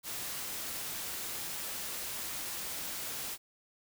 white noise, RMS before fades -39 dBFS, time 0.03-3.38 s, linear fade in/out 50 ms, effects none

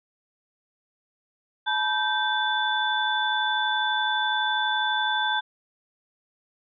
sine tone cluster, 858 / 970 / 1559 / 3491 Hz, A5 / B5 / G6 / A7, -44 / -31 / -10 / -14 cents, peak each -27 / -32 / -26 / -28 dBFS, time 1.66-5.41 s, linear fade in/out 20 ms, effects none

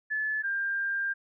sine tone pair in turn, 1728 / 1595.1 Hz, A6 / G6, -32 / +30 cents, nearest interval minor second, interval 138 cents, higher first, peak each -27 dBFS, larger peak neither, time 0.1-0.43 / 0.43-1.14 s, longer second, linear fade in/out 20 ms, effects none

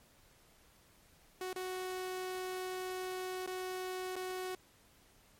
sawtooth tone with dropouts, 370 Hz, F#4, in tune, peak -34 dBFS, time 1.41-4.55 s, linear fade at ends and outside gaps 2 ms, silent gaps 1.53-1.56 / 3.463-3.474 / 4.157-4.163 s, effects pink hiss -65 dBFS RMS until 5.39 s + MP3 64 kbps

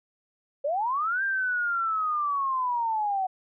sine linear two-way sweep, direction up then down, 537 to 1601 to 742 Hz, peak -24 dBFS, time 0.64-3.27 s, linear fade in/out 10 ms, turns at 1.23 s, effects none

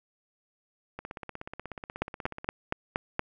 two click trains, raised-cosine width 0.5 ms, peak -12 / -23 dBFS, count 6 / 25, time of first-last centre 2.02-3.194 / 0.99-2.445 s, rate 4.26 / 16.5 Hz, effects none

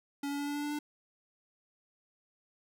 square tone with pitch steps, 282.7 / 284.8 / 287 / 289.1 / 291.3 / 293.5 / 295.7 Hz, C#4 / C#4 / D4 / D4 / D4 / D4 / D4, +34 / +47 / -40 / -27 / -14 / -1 / +12 cents, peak -34 dBFS, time 0.23-0.79 s, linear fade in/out 5 ms, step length 80 ms, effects none

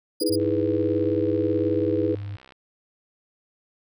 sawtooth tone bursts, 4895 Hz, D#8, 29 cents flat, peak -25 dBFS, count 3, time 0.2-0.358 s, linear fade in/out 5 ms, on 38 ms, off 22 ms
sine chord, E major seventh, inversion third, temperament equal, 311.1 / 329.6 / 415.3 / 493.9 Hz, D#4 / E4 / G#4 / B4, 0 / 0 / 0 / 0 cents, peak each -26 dBFS, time 0.21-2.15 s, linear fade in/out 5 ms
triangle tone, 100.9 Hz, G#2, 49 cents flat, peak -28 dBFS, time 0.29-2.37 s, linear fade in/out 20 ms
click train, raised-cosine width 0.3 ms, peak -32 dBFS, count 140, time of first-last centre 0.4-2.522 s, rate 65.5 Hz
effects none

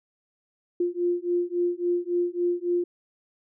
sine beating tone pair, 349.2 / 352.8 Hz, F4 / F4, 0 / +18 cents, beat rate 3.6 Hz, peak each -26 dBFS, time 0.8-2.84 s, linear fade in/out 5 ms, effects none

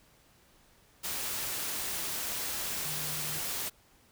sine tone in noise, 151.8 Hz, D#3, 42 cents flat, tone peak -44 dBFS, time 2.84-3.4 s, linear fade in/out 20 ms, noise white, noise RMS -35 dBFS, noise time 1.03-3.7 s, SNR -12 dB, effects pink hiss -63 dBFS RMS until 4.11 s

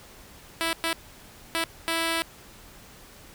5% pulse tone bursts at uneven times, 329.6 Hz, E4, in tune, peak -13 dBFS, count 4, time 0.61-0.73 / 0.84-0.93 / 1.55-1.64 / 1.88-2.22 s, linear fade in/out 0 ms, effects pink hiss -49 dBFS RMS until 3.34 s

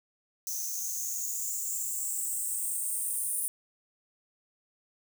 violet noise with high-pass filter sweep, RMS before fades -33 dBFS, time 0.47-3.48 s, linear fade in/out 0 ms, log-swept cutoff 6000 to 9600 Hz, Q 9.3, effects none

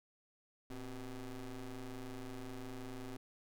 30% pulse ring-modulated tone, 124.3 Hz, B2, 12 cents sharp, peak -38 dBFS, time 0.7-3.17 s, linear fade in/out 5 ms, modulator 137 Hz, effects none

